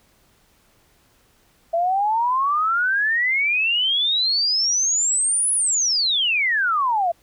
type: exponential two-way sweep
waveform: sine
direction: up then down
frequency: 659.3 to 10390 to 659.3 Hz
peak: -17 dBFS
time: 1.73-7.12 s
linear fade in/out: 10 ms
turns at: 5.53 s
effects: pink hiss -59 dBFS RMS until 7.22 s